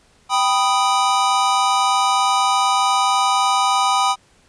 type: chord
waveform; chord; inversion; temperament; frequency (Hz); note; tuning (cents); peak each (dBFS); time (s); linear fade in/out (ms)
square; G augmented; none; equal; 784 / 987.8 / 1244.5; G5 / B5 / D#6; 0 / 0 / 0; -20; 0.29-4.16; 50
effects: pink hiss -55 dBFS RMS until 4.48 s + resampled to 22050 Hz